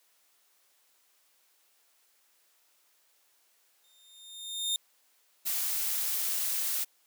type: tone with exponential growth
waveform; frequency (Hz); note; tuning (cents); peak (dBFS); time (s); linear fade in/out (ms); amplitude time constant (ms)
sawtooth; 3648; A#7; -38; -23; 3.84-4.76; 1; 200
type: noise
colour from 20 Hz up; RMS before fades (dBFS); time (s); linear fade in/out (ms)
blue; -31; 5.45-6.85; 20
effects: white hiss -68 dBFS RMS until 7.06 s + high-pass 400 Hz 12 dB/octave